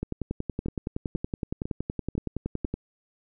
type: two click trains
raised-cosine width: 3 ms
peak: -18 / -16 dBFS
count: 5 / 30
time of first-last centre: 0.66-2.65 / 0.03-2.74 s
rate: 2.01 / 10.7 Hz
effects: none